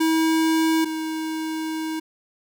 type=tone pair in turn; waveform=square; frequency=321.5 / 317.3 Hz; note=E4 / D#4; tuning=-43 / +34 cents; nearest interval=unison; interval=23 cents; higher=first; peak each=-18 / -26 dBFS; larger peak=first; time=0-0.85 / 0.85-2 s; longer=second; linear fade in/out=10 ms; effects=none